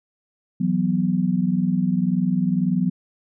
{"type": "chord", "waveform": "sine", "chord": "E suspended second", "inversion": "none", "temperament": "equal", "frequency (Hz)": [164.81, 185, 246.9], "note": ["E3", "F#3", "B3"], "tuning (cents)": [0, 0, 0], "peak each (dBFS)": [-24, -20, -24], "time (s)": [0.6, 2.9], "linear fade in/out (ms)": 10, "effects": []}